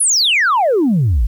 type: exponential sweep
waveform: sine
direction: down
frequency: 11000 to 46.25 Hz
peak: -9 dBFS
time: 0-1.27 s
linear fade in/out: 10 ms
effects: tanh soft clip ceiling -8 dBFS + 8-bit